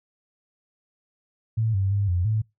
sine tone with pitch steps, 111.5 / 96.8 / 100.7 / 88.5 / 108.9 Hz, A2 / G2 / G2 / F2 / A2, +23 / -21 / +47 / +23 / -17 cents, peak -20 dBFS, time 1.57-2.42 s, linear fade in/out 10 ms, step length 170 ms, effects noise-tail reverb RT60 0.2 s tail -24 dB re dry

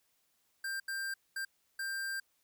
square tone bursts at uneven times, 1575 Hz, G6, 8 cents sharp, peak -36 dBFS, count 4, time 0.64-0.8 / 0.88-1.14 / 1.36-1.45 / 1.79-2.2 s, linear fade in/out 5 ms, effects white hiss -75 dBFS RMS until 2.43 s

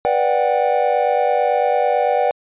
triangle chord, G major seventh, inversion first, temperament just, 490 / 588 / 735 / 784 Hz, B4 / D5 / F#5 / G5, -14 / +2 / -12 / 0 cents, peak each -18 dBFS, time 0.05-2.31 s, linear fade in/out 0 ms, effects resampled to 8000 Hz

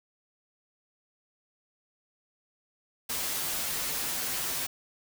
white noise with comb filter, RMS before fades -32 dBFS, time 3.09-4.67 s, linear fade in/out 10 ms, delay 9.8 ms, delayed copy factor -0.55, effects none

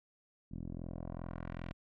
10% pulse tone with low-pass filter sweep, 42.51 Hz, F1, 46 cents flat, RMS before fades -43 dBFS, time 0.51-1.73 s, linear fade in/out 10 ms, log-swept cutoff 240 to 3000 Hz, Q 1.2, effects none

